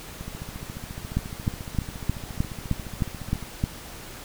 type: two click trains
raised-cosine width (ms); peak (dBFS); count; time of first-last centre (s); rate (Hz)
5; -23 / -10; 47 / 9; 0.21-3.427 / 1.17-3.639; 14.3 / 3.24
effects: pink hiss -41 dBFS RMS until 4.24 s